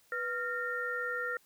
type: tone cluster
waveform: sine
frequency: 491.6 / 1393 / 1831 Hz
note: B4 / F6 / A#6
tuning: -8 / -5 / -32 cents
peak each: -39 / -35 / -37 dBFS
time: 0.12-1.37 s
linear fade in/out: 2 ms
effects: white hiss -66 dBFS RMS until 1.45 s